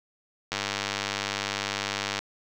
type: click train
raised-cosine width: 0.2 ms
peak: -10 dBFS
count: 168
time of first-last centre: 0.52-2.19 s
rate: 100 Hz
effects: none